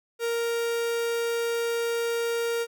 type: tone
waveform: 45% pulse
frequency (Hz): 466.2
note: A#4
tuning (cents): 0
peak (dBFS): -25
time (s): 0.19-2.67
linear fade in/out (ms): 50
effects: none